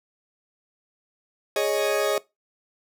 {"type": "chord", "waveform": "40% pulse", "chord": "Ab suspended fourth", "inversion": "none", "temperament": "equal", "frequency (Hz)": [415.3, 554.4, 622.3], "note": ["Ab4", "Db5", "Eb5"], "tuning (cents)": [0, 0, 0], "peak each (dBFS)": -25, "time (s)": [1.56, 2.18], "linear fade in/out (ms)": 2, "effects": ["noise-tail reverb RT60 0.2 s tail -20 dB re dry"]}